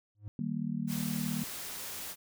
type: tone with exponential growth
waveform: triangle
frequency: 104.2 Hz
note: G#2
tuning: 6 cents sharp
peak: -33 dBFS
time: 0.15-0.28 s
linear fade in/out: 0 ms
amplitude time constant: 27 ms
type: chord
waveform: sine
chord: Eb major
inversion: none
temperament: just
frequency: 155.56 / 194.45 / 233.3 Hz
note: Eb3 / G3 / Bb3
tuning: 0 / -14 / +2 cents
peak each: -37 / -36 / -35 dBFS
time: 0.39-1.44 s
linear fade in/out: 2 ms
type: noise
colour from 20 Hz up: white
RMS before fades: -41 dBFS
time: 0.87-2.16 s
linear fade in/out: 50 ms
effects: none